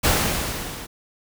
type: noise with level ramp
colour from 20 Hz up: pink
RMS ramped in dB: -17 to -36 dBFS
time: 0.03-0.87 s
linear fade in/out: 20 ms
effects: none